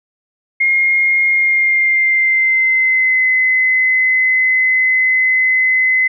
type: tone with pitch glide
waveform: sine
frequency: 2137 to 2037 Hz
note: C7 to C7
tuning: +36 to -47 cents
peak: -10 dBFS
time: 0.6-6.08 s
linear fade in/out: 10 ms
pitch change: -83 cents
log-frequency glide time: 1.29-3.27 s
effects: none